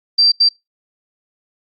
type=tone bursts at uneven times; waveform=sine; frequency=4699 Hz; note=D8; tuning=in tune; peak=-8 dBFS; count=2; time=0.18-0.32 / 0.4-0.49 s; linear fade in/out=10 ms; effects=noise-tail reverb RT60 0.2 s tail -26 dB re dry + Opus 32 kbps